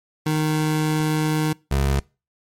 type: tone pair in turn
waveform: 25% pulse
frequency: 154.7 / 68.91 Hz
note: D#3 / C#2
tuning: -10 / -10 cents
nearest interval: octave + major second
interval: 1400 cents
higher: first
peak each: -15 / -14 dBFS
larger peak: second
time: 0.26-1.53 / 1.71-2 s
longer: first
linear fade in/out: 5 ms
effects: noise-tail reverb RT60 0.3 s tail -24 dB re dry + MP3 64 kbps